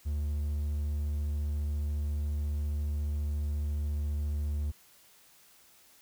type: tone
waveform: triangle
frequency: 73.8 Hz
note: D2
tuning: 9 cents sharp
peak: -27 dBFS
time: 0.05-4.72 s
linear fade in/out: 20 ms
effects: white hiss -60 dBFS RMS until 6.01 s